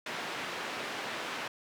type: band-pass noise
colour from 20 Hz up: white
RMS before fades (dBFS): -38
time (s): 0.06-1.48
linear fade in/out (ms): 5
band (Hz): 200 to 2400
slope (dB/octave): 12
effects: none